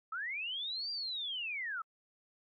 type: linear two-way sweep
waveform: sine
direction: up then down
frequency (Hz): 1256 to 4785 to 1256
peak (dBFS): -36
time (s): 0.12-1.82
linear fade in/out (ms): 5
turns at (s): 0.91
effects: AAC 48 kbps